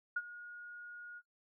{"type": "tone with ADSR envelope", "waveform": "sine", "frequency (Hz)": 1439, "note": "F#6", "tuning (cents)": -49, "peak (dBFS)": -30, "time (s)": [0.16, 1.22], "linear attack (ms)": 7, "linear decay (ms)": 45, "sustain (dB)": -16, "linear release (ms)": 47, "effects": ["noise-tail reverb RT60 0.1 s tail -22 dB re dry"]}